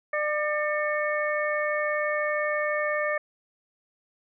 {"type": "harmonic tone with a mistuned harmonic", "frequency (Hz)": 599, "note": "D5", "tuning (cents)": 34, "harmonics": [1, 2, 3, 4], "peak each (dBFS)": [-27, -32, -29, -34], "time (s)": [0.13, 3.18], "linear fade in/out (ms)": 5, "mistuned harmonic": 4, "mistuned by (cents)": -140, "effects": []}